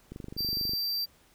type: click train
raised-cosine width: 3 ms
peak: -27 dBFS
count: 16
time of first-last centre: 0.12-0.735 s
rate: 24.4 Hz
type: tone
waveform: square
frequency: 4691 Hz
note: D8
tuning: 3 cents flat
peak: -29 dBFS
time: 0.37-1.06 s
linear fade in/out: 20 ms
effects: pink hiss -62 dBFS RMS until 1.34 s